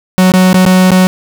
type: tone with dropouts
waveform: 45% pulse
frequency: 185 Hz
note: F#3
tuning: in tune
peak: -4 dBFS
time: 0.18-1.07 s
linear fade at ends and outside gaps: 0 ms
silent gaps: 0.319-0.338 / 0.53-0.543 / 0.652-0.663 / 0.906-0.917 s
effects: none